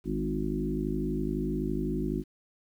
harmonic tone with a mistuned harmonic, 51.91 Hz, G#1, in tune, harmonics 1 / 3 / 4 / 5 / 6 / 7, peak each -35 / -35 / -35 / -35 / -35 / -35 dBFS, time 0.04-2.24 s, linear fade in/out 50 ms, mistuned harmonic 5, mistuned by -16 cents, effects 10-bit

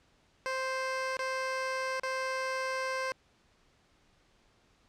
15% pulse tone with dropouts, 523.3 Hz, C5, in tune, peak -25 dBFS, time 0.46-3.12 s, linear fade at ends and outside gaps 0 ms, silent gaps 1.169-1.192 / 1.997-2.034 s, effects pink hiss -67 dBFS RMS until 4.88 s + low-pass 6000 Hz 12 dB/octave

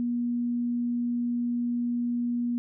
sine tone, 240.2 Hz, B3, 48 cents flat, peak -25 dBFS, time 0-2.58 s, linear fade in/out 0 ms, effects none

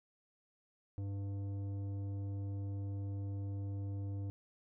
triangle tone with tanh clipping, 99.3 Hz, G2, 23 cents sharp, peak -39 dBFS, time 0.98-4.3 s, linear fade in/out 0 ms, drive 15 dB, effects none

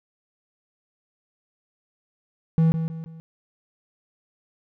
triangle tone with echo, 162.3 Hz, E3, 27 cents flat, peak -13 dBFS, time 2.58-2.72 s, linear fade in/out 0 ms, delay 160 ms, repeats 3, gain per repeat -8 dB, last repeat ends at 3.2 s, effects none

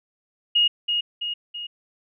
sine tone with echo, 2868 Hz, F7, 45 cents sharp, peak -15 dBFS, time 0.55-0.68 s, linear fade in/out 10 ms, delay 330 ms, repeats 3, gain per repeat -5 dB, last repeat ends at 1.67 s, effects none

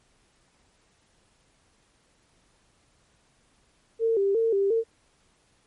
sine tone with vibrato, 423.5 Hz, G#4, 34 cents sharp, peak -20 dBFS, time 3.99-4.84 s, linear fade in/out 50 ms, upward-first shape square, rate 2.8 Hz, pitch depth 120 cents each way, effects pink hiss -65 dBFS RMS until 5.66 s + MP3 48 kbps

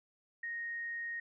sine tone, 1864.7 Hz, A#6, in tune, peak -37 dBFS, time 0.43-1.2 s, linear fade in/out 5 ms, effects none

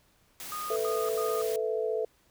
white noise, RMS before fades -41 dBFS, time 0.4-1.56 s, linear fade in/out 0 ms
sine tone bursts, 1232 Hz, D#6, 17 cents flat, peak -34 dBFS, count 3, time 0.52-1.416 s, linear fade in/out 0 ms, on 240 ms, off 88 ms
sine chord, A suspended second, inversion none, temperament just, 440 / 495 / 660 Hz, A4 / B4 / E5, 0 / +4 / +2 cents, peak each -29 / -33 / -35 dBFS, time 0.7-2.05 s, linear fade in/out 5 ms
effects pink hiss -66 dBFS RMS until 2.3 s

